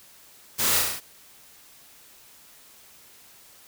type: noise with echo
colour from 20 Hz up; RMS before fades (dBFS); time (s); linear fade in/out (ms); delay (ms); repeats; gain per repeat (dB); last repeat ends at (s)
white; -25; 0.58-0.8; 20; 34; 6; -2; 1.004
effects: white hiss -52 dBFS RMS until 3.67 s